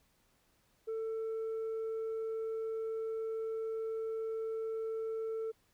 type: tone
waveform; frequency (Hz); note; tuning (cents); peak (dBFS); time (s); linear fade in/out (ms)
sine; 445.5; A4; +22; -32; 0.87-5.52; 20
effects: tanh soft clip ceiling -34 dBFS + pink hiss -72 dBFS RMS until 5.73 s